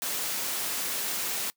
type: high-pass noise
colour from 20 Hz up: white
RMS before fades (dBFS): -31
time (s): 0.02-1.5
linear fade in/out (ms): 0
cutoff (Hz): 180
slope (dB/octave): 12
effects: noise-tail reverb RT60 0.1 s tail -23 dB re dry